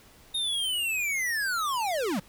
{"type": "linear sweep", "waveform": "square", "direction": "down", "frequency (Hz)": [3729, 159.5], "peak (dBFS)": -27, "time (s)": [0.34, 2.2], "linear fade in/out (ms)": 10, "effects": ["pink hiss -55 dBFS RMS until 2.28 s"]}